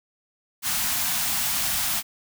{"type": "band-stop noise", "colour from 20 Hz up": "white", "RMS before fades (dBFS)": -25, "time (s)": [0.62, 2.03], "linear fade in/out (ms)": 50, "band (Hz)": [290, 620], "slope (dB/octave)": 96, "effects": []}